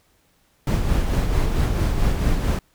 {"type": "noise with tremolo", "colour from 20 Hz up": "brown", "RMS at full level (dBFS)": -18, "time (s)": [0.67, 2.59], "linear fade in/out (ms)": 2, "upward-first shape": "sine", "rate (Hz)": 4.5, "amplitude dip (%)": 40, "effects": ["pink hiss -62 dBFS RMS until 2.74 s"]}